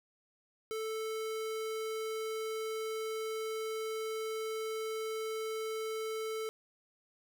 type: tone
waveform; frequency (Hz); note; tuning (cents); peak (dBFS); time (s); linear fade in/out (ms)
square; 440; A4; 0; -36; 0.71-6.49; 0
effects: none